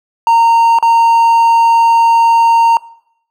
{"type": "tone with dropouts", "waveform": "triangle", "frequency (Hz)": 922, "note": "A#5", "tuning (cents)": -19, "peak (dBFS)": -4, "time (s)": [0.27, 2.77], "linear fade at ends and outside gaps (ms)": 1, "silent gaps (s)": [0.787, 0.826], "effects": ["noise-tail reverb RT60 0.7 s tail -21 dB re dry"]}